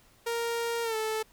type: tone with pitch glide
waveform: sawtooth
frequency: 466.2 to 437.5 Hz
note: A#4 to A4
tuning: 0 to -10 cents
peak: -25 dBFS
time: 0.26-1.23 s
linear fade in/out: 10 ms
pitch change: -110 cents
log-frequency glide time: 0.83-0.96 s
effects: pink hiss -61 dBFS RMS until 1.32 s